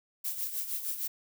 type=noise with tremolo; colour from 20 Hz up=violet; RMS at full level=-32 dBFS; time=0.24-1.08 s; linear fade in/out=10 ms; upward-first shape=triangle; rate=6.5 Hz; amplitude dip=70%; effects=none